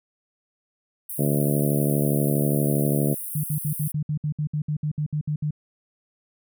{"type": "high-pass noise", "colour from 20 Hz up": "pink", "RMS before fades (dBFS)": -33, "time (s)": [1.09, 3.92], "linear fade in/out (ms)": 5, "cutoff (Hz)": 9200, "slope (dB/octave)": 96}
{"type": "harmonic tone", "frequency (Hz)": 72.4, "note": "D2", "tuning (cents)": -24, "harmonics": [2, 3, 4, 5, 6, 7, 8, 9], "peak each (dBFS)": [-22, -26, -28, -30, -32, -33, -34, -35], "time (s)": [1.18, 3.15], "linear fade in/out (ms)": 20}
{"type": "tone bursts", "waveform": "sine", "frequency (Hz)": 150.5, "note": "D3", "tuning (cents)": 43, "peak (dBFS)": -22, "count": 15, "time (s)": [3.35, 5.508], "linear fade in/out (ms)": 5, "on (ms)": 86, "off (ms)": 62}
{"effects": []}